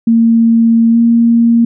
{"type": "tone with pitch glide", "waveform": "sine", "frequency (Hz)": [229.1, 232.7], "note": ["A#3", "A#3"], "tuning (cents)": [-30, -3], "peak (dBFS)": -5, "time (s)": [0.07, 1.65], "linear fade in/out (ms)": 5, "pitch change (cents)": 27, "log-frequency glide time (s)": [0.91, 0.97], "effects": []}